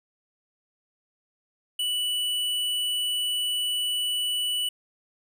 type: tone with tanh clipping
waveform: sine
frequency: 2960 Hz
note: F#7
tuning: in tune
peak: -26 dBFS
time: 1.79-4.69 s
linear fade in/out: 5 ms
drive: 15 dB
effects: none